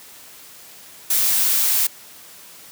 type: noise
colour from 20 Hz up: blue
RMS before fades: -18 dBFS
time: 1.1-1.87 s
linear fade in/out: 5 ms
effects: white hiss -43 dBFS RMS until 2.71 s + high-pass 100 Hz 12 dB/octave